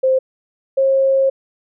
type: tone pair in turn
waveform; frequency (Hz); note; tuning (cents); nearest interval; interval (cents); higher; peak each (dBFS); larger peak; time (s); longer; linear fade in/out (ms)
sine; 523.3 / 538; C5 / C5; 0 / +48; unison; 48; second; -11; neither; 0.03-0.19 / 0.77-1.3; second; 10
effects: none